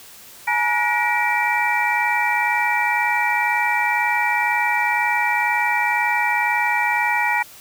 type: tone cluster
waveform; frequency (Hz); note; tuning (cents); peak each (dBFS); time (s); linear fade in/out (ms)
sine; 845 / 947 / 1448 / 1906 / 2332; G#5 / A#5 / F#6 / A#6 / D7; +30 / +27 / -38 / +38 / -13; -23 / -24 / -28 / -22 / -22; 0.47-7.43; 10
effects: white hiss -43 dBFS RMS until 7.6 s